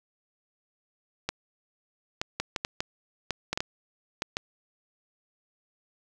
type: clicks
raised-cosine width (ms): 0.2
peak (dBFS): -11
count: 12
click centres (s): 1.29 / 2.215 / 2.4 / 2.562 / 2.649 / 2.805 / 3.307 / 3.53 / 3.575 / 3.605 / 4.221 / 4.369
effects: none